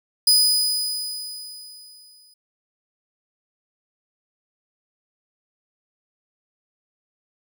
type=tone with exponential decay; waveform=sawtooth; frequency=4978 Hz; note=D#8; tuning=in tune; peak=-9 dBFS; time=0.27-2.34 s; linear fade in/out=5 ms; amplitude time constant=450 ms; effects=none